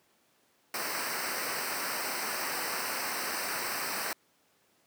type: noise with comb filter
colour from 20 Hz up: pink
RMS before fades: -34 dBFS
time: 0.74-4.13 s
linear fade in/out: 2 ms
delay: 0.29 ms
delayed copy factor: -0.8
effects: pink hiss -68 dBFS RMS until 4.86 s + high-pass 200 Hz 12 dB/octave